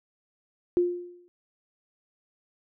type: tone with exponential decay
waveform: sine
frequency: 352.8 Hz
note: F4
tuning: 18 cents sharp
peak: -17 dBFS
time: 0.77-1.28 s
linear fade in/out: 0 ms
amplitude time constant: 110 ms
effects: none